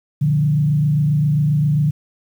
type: tone with frequency modulation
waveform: sine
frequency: 148.5 Hz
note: D3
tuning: 20 cents sharp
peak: -13 dBFS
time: 0.21-1.91 s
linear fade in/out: 10 ms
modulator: 27.5 Hz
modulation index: 0.61
effects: 8-bit